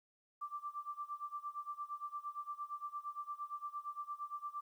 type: tone with tremolo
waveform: sine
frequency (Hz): 1174.7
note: D6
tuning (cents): 0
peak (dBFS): -38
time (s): 0.41-4.61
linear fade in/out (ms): 10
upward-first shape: sine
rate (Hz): 8.7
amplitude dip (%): 90
effects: 12-bit